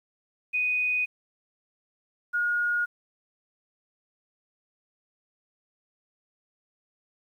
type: tone pair in turn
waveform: sine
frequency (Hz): 2489 / 1435.8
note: D#7 / F6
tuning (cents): 0 / +48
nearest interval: minor seventh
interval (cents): 952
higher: first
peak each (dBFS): -23 / -23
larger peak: neither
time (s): 0.53-1.06 / 2.33-2.86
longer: neither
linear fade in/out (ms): 20
effects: 10-bit